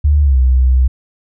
sine tone with pitch glide, 73.42 to 63.92 Hz, D2 to C2, 0 to -40 cents, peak -7 dBFS, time 0.04-0.88 s, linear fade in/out 10 ms, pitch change -240 cents, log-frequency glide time 0.22-0.38 s, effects none

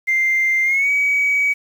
sine tone with pitch glide, 2093 to 2269 Hz, C7 to C#7, 0 to +40 cents, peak -13 dBFS, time 0.07-1.54 s, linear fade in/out 20 ms, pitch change +140 cents, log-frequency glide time 0.64-0.9 s, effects tanh soft clip ceiling -10 dBFS + 7-bit

